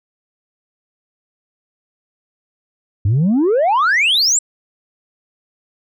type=exponential sweep; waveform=sine; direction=up; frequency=92.5 to 7902 Hz; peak=-9 dBFS; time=3.05-4.39 s; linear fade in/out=5 ms; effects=tanh soft clip ceiling -10 dBFS